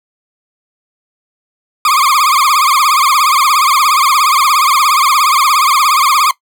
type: tone with vibrato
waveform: 40% pulse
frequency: 1146 Hz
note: D6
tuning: 43 cents flat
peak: -7 dBFS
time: 1.85-6.31 s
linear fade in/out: 2 ms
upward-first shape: triangle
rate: 17 Hz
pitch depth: 190 cents each way
effects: noise-tail reverb RT60 0.1 s tail -18 dB re dry